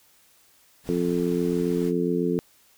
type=noise; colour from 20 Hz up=pink; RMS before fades=-44 dBFS; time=0.83-1.93 s; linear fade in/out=50 ms
type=harmonic tone; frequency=87.31 Hz; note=F2; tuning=in tune; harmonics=2 / 3 / 4 / 5; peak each=-27 / -27 / -27 / -27 dBFS; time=0.89-2.39 s; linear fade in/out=0 ms
effects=white hiss -59 dBFS RMS until 2.77 s